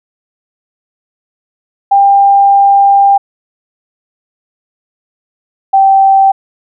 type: tone pair in turn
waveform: sine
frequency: 796 / 778.3 Hz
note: G5 / G5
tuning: +26 / -13 cents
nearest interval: unison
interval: 39 cents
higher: first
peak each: -3 dBFS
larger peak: neither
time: 1.91-3.18 / 5.73-6.32 s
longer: first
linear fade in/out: 10 ms
effects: none